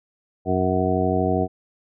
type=harmonic tone; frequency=92.5 Hz; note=F#2; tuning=in tune; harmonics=1 / 2 / 3 / 4 / 5 / 7 / 8; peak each=-26 / -26 / -26 / -26 / -26 / -26 / -26 dBFS; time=0.45-1.48 s; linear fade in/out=50 ms; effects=none